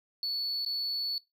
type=tone with dropouts; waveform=triangle; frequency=4435 Hz; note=C#8; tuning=in tune; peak=-27 dBFS; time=0.23-1.18 s; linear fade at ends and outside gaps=1 ms; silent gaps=0.649-0.662 s; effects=noise-tail reverb RT60 0.2 s tail -23 dB re dry + tanh soft clip ceiling -26 dBFS